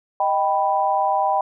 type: chord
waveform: sine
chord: Eb augmented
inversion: none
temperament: equal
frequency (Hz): 622.3 / 784 / 987.8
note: Eb5 / G5 / B5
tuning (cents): 0 / 0 / 0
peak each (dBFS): -24 / -19 / -22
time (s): 0.2-1.41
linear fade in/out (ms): 2
effects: none